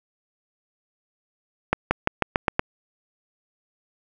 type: accelerating click train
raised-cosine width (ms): 0.5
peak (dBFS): -3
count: 7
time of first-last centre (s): 1.73-2.594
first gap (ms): 180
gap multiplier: 0.91
effects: none